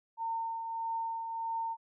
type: tone with tremolo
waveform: sine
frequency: 910 Hz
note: A#5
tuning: 42 cents flat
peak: -31 dBFS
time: 0.17-1.77 s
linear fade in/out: 50 ms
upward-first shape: triangle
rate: 1.6 Hz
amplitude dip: 45%
effects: none